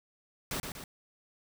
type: noise with echo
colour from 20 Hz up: pink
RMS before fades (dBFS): -35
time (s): 0.51-0.6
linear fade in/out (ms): 2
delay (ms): 120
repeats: 2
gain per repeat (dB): -5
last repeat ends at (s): 0.84
effects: none